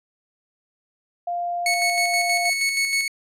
sine tone, 698.5 Hz, F5, in tune, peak -23 dBFS, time 1.27-2.5 s, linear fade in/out 5 ms
sawtooth tone with tremolo, 2208 Hz, C#7, 7 cents flat, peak -15 dBFS, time 1.66-3.08 s, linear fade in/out 2 ms, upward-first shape square, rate 6.3 Hz, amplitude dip 40%
effects low-pass 12000 Hz 12 dB/octave

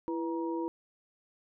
sine tone cluster, 333.1 / 490.1 / 947 Hz, E4 / B4 / A#5, +18 / -13 / +27 cents, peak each -32 / -39 / -39 dBFS, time 0.08-0.68 s, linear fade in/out 0 ms, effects none

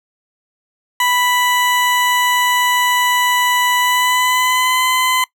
20% pulse tone with pitch glide, 987.8 to 1020.3 Hz, B5 to C6, 0 to -44 cents, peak -8 dBFS, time 1-5.24 s, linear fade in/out 2 ms, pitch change +56 cents, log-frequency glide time 3.78-4.85 s, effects noise-tail reverb RT60 0.1 s tail -21 dB re dry

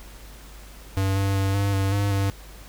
square tone with pitch steps, 96.7 / 98.1 / 97.3 / 99.8 / 97.3 / 100.8 / 98.4 Hz, G2 / G2 / G2 / G2 / G2 / G2 / G2, -23 / +2 / -12 / +32 / -12 / +49 / +7 cents, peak -21 dBFS, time 0.97-2.3 s, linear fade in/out 0 ms, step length 190 ms, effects added 50 Hz sine -42 dBFS peak until 2.68 s + pink hiss -47 dBFS RMS until 2.68 s

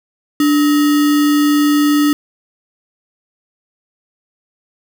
sine tone with sample-and-hold, 293.8 Hz, D4, 1 cent sharp, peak -9 dBFS, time 0.4-2.13 s, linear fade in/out 2 ms, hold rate 1575 Hz, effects none

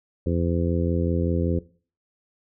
harmonic tone, 85.2 Hz, F2, 42 cents flat, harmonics 1 / 2 / 3 / 4 / 5 / 6, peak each -24 / -27 / -29 / -30 / -31 / -32 dBFS, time 0.26-1.59 s, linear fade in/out 5 ms, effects noise-tail reverb RT60 0.4 s tail -18 dB re dry

